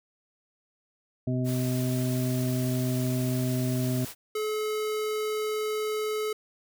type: harmonic tone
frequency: 126.8 Hz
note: B2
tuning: 46 cents sharp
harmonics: 1 / 2 / 3 / 5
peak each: -27 / -29 / -37 / -37 dBFS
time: 1.27-4.05 s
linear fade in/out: 5 ms
type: noise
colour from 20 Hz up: white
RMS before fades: -40 dBFS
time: 1.44-4.15 s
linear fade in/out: 50 ms
type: tone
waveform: square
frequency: 429 Hz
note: A4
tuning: 44 cents flat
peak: -28 dBFS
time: 4.35-6.33 s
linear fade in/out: 5 ms
effects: none